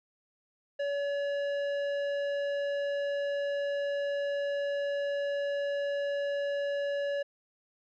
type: tone with tanh clipping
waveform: triangle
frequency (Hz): 568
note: C#5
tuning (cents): +42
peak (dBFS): -31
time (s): 0.79-7.23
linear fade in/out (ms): 10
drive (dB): 16
effects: none